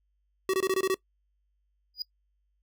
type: tone bursts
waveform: square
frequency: 379.4 Hz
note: F#4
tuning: 43 cents sharp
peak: -24 dBFS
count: 7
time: 0.49-0.944 s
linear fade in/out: 2 ms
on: 46 ms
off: 22 ms
type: tone with exponential growth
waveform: triangle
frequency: 4914 Hz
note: D#8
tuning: 22 cents flat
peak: -25 dBFS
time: 1.94-2.02 s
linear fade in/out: 2 ms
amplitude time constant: 16 ms
effects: noise-tail reverb RT60 0.1 s tail -21 dB re dry + added 50 Hz sine -70 dBFS peak until 2.62 s